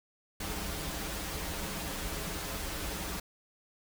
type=noise with comb filter; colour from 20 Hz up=pink; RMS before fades=-37 dBFS; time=0.4-3.2 s; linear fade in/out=5 ms; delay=8.2 ms; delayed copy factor=-0.75; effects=none